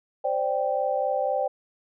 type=chord; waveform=sine; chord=C suspended second; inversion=none; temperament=equal; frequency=523.3 / 587.3 / 784 Hz; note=C5 / D5 / G5; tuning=0 / 0 / 0 cents; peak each=-27 dBFS; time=0.24-1.48 s; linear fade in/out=10 ms; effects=none